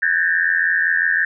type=tone cluster; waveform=sine; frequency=1517 / 1625 / 1712 / 1797 / 1863 Hz; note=F#6 / G#6 / A6 / A6 / A#6; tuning=+43 / -38 / -48 / +36 / -2 cents; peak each=-25 / -19 / -23 / -19 / -26 dBFS; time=0.02-1.25 s; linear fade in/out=5 ms; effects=none